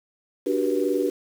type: chord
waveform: sine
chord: G major seventh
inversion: second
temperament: equal with one note detuned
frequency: 293.7 / 370 / 392 / 484.6 Hz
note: D4 / F#4 / G4 / B4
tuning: 0 / 0 / 0 / -33 cents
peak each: -26 dBFS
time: 0.46-1.1 s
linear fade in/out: 10 ms
effects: 7-bit